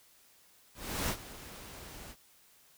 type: noise with ADSR envelope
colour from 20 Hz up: pink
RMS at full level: -32 dBFS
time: 0.74-2.16 s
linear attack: 350 ms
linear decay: 72 ms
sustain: -16 dB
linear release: 56 ms
effects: white hiss -63 dBFS RMS until 2.77 s